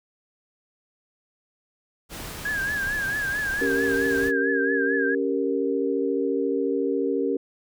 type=noise; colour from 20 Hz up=pink; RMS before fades=-36 dBFS; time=2.09-4.32 s; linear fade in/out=50 ms
type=tone with vibrato; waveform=sine; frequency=1645 Hz; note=G#6; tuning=17 cents flat; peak=-24 dBFS; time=2.45-5.15 s; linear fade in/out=5 ms; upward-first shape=triangle; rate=4.5 Hz; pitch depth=97 cents each way
type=chord; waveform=sine; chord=G diminished; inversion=second; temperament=equal; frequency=277.2 / 392 / 466.2 Hz; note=Db4 / G4 / Bb4; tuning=0 / 0 / 0 cents; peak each=-26 dBFS; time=3.61-7.37 s; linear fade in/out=5 ms
effects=none